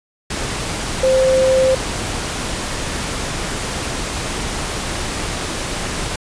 sine tone in noise, 523.3 Hz, C5, in tune, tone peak -11 dBFS, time 1.03-1.75 s, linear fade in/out 5 ms, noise pink, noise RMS -23 dBFS, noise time 0.3-6.16 s, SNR +9 dB, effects resampled to 22050 Hz

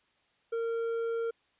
triangle tone with hard clipping, 459.9 Hz, A#4, 23 cents flat, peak -31 dBFS, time 0.52-1.31 s, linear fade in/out 10 ms, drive 9 dB, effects white hiss -70 dBFS RMS until 1.59 s + resampled to 8000 Hz

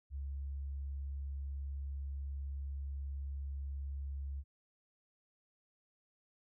sine tone, 69.3 Hz, C#2, in tune, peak -38 dBFS, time 0.1-4.44 s, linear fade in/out 50 ms, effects none

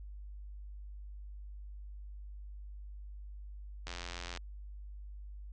click train, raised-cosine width 0.2 ms, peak -24 dBFS, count 45, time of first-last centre 3.87-4.373 s, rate 87.4 Hz, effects added 50 Hz sine -44 dBFS peak until 5.52 s + resampled to 24000 Hz

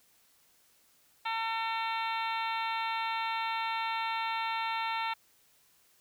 harmonic tone, 450 Hz, A4, 39 cents sharp, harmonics 2 / 3 / 4 / 5 / 6 / 7 / 8 / 9, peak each -33 / -38 / -43 / -39 / -41 / -48 / -43 / -47 dBFS, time 1.25-5.14 s, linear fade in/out 10 ms, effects white hiss -66 dBFS RMS until 6 s

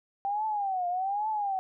sine tone with vibrato, 784 Hz, G5, in tune, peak -27 dBFS, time 0.25-1.59 s, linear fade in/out 0 ms, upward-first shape triangle, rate 1.2 Hz, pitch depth 200 cents each way, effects none

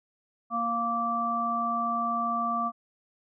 harmonic tone, 233.1 Hz, A#3, in tune, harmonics 1 / 3 / 5, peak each -34 / -32 / -27 dBFS, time 0.5-2.72 s, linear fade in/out 50 ms, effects none

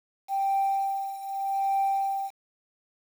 sine tone with tremolo, 784 Hz, G5, in tune, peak -20 dBFS, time 0.28-2.31 s, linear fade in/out 50 ms, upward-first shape triangle, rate 0.82 Hz, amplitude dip 85%, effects tanh soft clip ceiling -19 dBFS + 8-bit

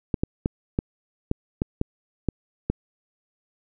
clicks, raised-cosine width 3 ms, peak -9 dBFS, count 9, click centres 0.142 / 0.235 / 0.459 / 0.789 / 1.314 / 1.619 / 1.814 / 2.287 / 2.7 s, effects none

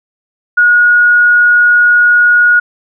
sine tone, 1447 Hz, F#6, 39 cents flat, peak -4 dBFS, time 0.57-2.6 s, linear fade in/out 10 ms, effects none

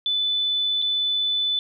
sine tone with dropouts, 3498 Hz, A7, 11 cents flat, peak -20 dBFS, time 0.06-1.59 s, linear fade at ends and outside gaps 1 ms, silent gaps 0.819-0.823 s, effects none

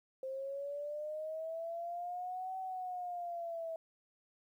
sine linear two-way sweep, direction up then down, 523.3 to 759 to 649 Hz, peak -38 dBFS, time 0.23-3.76 s, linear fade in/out 2 ms, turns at 2.58 s, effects 12-bit

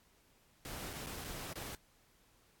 pink noise with dropouts, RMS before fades -45 dBFS, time 0.65-1.75 s, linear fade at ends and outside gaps 1 ms, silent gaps 0.931-0.935 / 1.063-1.068 / 1.242-1.245 / 1.53-1.556 s, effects pink hiss -69 dBFS RMS until 2.6 s + AAC 64 kbps

